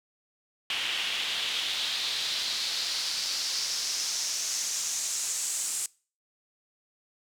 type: noise with band-pass filter sweep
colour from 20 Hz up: pink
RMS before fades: -31 dBFS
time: 0.7-5.86 s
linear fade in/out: 2 ms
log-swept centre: 2900 to 7900 Hz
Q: 3
effects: noise-tail reverb RT60 0.4 s tail -24 dB re dry